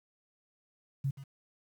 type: tone with echo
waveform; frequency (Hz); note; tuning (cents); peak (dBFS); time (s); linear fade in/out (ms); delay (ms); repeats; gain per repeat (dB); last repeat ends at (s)
sine; 136.9; C#3; -21; -28; 1.04-1.11; 10; 130; 1; -15; 1.24
effects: 10-bit